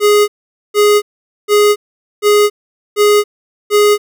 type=tone bursts; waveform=square; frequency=415.3 Hz; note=G#4; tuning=in tune; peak=-7 dBFS; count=6; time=0-3.98 s; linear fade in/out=50 ms; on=280 ms; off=460 ms; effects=none